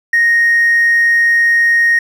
triangle tone, 1864.7 Hz, A#6, in tune, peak -5 dBFS, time 0.13-1.99 s, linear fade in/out 5 ms, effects tanh soft clip ceiling -4 dBFS

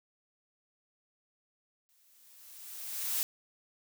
blue noise with exponential growth, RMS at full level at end -30 dBFS, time 1.89-3.23 s, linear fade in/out 0 ms, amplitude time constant 290 ms, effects none

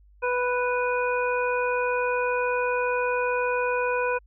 harmonic tone, 493.9 Hz, B4, in tune, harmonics 1 / 2 / 3 / 5, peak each -25 / -28 / -30 / -32 dBFS, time 0.22-4.19 s, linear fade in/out 20 ms, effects added 50 Hz sine -52 dBFS peak until 4.26 s

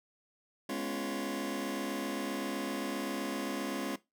sawtooth chord, C# dominant seventh, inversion second, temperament just, 207.9 / 249.5 / 277.2 / 346.5 Hz, G#3 / B3 / C#4 / E#4, +2 / +18 / 0 / -14 cents, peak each -36 / -38 / -33 / -37 dBFS, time 0.69-3.96 s, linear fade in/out 5 ms, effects noise-tail reverb RT60 0.2 s tail -18 dB re dry

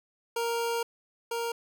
25% pulse tone pair in turn, 466.2 / 466.2 Hz, A#4 / A#4, 0 / 0 cents, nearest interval unison, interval 0 cents, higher neither, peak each -24 / -26 dBFS, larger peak first, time 0.36-0.83 / 1.31-1.52 s, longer first, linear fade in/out 5 ms, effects none

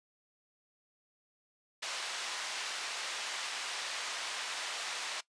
white band-pass noise, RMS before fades -39 dBFS, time 1.82-5.21 s, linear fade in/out 10 ms, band 720 to 4700 Hz, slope 12 dB/octave, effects noise-tail reverb RT60 0.1 s tail -19 dB re dry + resampled to 22050 Hz

